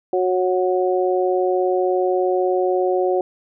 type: harmonic tone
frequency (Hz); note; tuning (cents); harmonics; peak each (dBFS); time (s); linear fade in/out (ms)
183.5; F#3; -14; 2 / 3 / 4; -18 / -22 / -23; 0.13-3.21; 2
effects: none